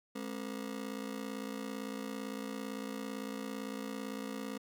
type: ring-modulated tone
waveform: 30% pulse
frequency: 238.6 Hz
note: A#3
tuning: 41 cents sharp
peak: -33 dBFS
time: 0.15-4.58 s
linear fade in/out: 10 ms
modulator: 28.9 Hz
effects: none